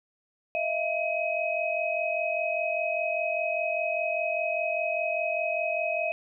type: tone cluster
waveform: sine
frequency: 632 / 677 / 2535 Hz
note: D#5 / E5 / D#7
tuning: +27 / +46 / +32 cents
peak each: -30 dBFS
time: 0.55-6.12 s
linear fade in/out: 0 ms
effects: none